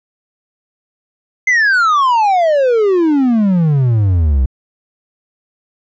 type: exponential sweep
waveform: triangle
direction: down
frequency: 2093 to 61.74 Hz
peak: -7 dBFS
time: 1.47-4.46 s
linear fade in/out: 5 ms
effects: resampled to 16000 Hz